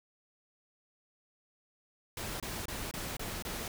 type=noise bursts; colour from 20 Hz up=pink; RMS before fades=-39 dBFS; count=6; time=2.17-3.68 s; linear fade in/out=2 ms; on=230 ms; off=26 ms; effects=none